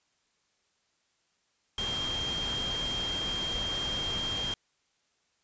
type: tone in noise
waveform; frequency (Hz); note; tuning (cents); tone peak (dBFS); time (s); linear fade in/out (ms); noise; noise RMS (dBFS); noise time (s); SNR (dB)
sine; 3200; G7; +35; -31; 1.78-4.54; 2; pink; -37; 1.78-4.54; +3
effects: white hiss -73 dBFS RMS until 5.43 s + resampled to 16000 Hz